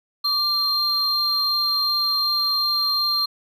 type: tone pair together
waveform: triangle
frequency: 1174.7 / 4186 Hz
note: D6 / C8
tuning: 0 / 0 cents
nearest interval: octave + minor seventh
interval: 2200 cents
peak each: -26 / -18 dBFS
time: 0.24-3.26 s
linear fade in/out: 10 ms
effects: none